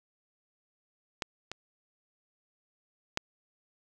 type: clicks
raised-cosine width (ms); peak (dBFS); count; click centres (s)
0.2; -14 / -20 / -11; 3; 1.222 / 1.516 / 3.174
effects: none